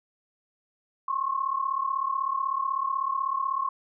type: tone pair together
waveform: sine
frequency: 1060.9 / 1097 Hz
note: C6 / C#6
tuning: +24 / -18 cents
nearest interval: minor second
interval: 58 cents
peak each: -28 dBFS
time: 1.08-3.69 s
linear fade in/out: 5 ms
effects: none